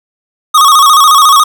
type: tone with vibrato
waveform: square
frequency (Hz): 1174.7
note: D6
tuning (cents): 0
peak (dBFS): -3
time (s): 0.54-1.44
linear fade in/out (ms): 10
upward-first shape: square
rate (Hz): 14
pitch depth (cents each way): 92
effects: none